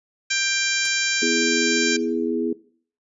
harmonic tone, 790 Hz, G5, 13 cents sharp, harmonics 2 / 3 / 4 / 5 / 6 / 7 / 8 / 9, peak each -26 / -24 / -31 / -29 / -32 / -29 / -30 / -29 dBFS, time 0.3-1.97 s, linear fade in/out 10 ms
white noise with exponential decay, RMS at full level -32 dBFS, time 0.85-0.92 s, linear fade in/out 0 ms, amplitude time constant 15 ms
sine chord, E major, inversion second, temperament equal, 246.9 / 329.6 / 415.3 Hz, B3 / E4 / G#4, 0 / 0 / 0 cents, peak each -25 dBFS, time 1.22-2.53 s, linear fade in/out 5 ms
effects noise-tail reverb RT60 0.5 s tail -19 dB re dry + resampled to 24000 Hz

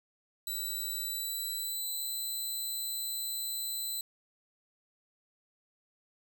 5% pulse tone with pitch glide, 3951 to 4020 Hz, B7 to B7, 0 to +30 cents, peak -27 dBFS, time 0.47-4.01 s, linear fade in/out 2 ms, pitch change +30 cents, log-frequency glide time 0.94-2.12 s, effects none

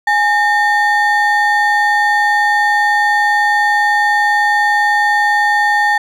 triangle ring-modulated tone, 1327 Hz, E6, 11 cents sharp, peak -5 dBFS, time 0.07-5.98 s, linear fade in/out 5 ms, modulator 495 Hz, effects none

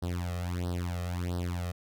sawtooth tone with flanger, 88.3 Hz, F2, 20 cents sharp, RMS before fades -33 dBFS, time 0.02-1.72 s, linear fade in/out 10 ms, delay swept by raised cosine 0.21 to 1.61 ms, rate 1.5 Hz, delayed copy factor +0.95, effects none

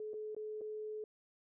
sine tone with dropouts, 428.7 Hz, A4, 45 cents flat, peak -40 dBFS, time 0-1.04 s, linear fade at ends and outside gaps 2 ms, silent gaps 0.134-0.14 / 0.348-0.365 / 0.61-0.615 s, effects none

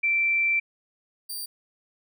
sine / 10% pulse tone pair in turn, 2343 / 4686 Hz, D7 / D8, -5 / -5 cents, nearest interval octave, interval 1200 cents, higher second, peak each -20 / -25 dBFS, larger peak first, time 0.03-0.6 / 1.29-1.46 s, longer first, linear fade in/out 10 ms, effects none

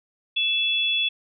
sine tone pair together, 2637 / 3412 Hz, E7 / G#7, 0 / +46 cents, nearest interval major third, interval 446 cents, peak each -24 / -22 dBFS, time 0.36-1.09 s, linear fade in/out 10 ms, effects none

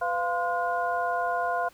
sine tone cluster, 500 / 696 / 1037 / 1437 Hz, B4 / F5 / C6 / F6, +21 / -6 / -16 / +49 cents, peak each -34 / -27 / -31 / -32 dBFS, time 0.01-1.69 s, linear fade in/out 10 ms, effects pink hiss -57 dBFS RMS until 1.73 s

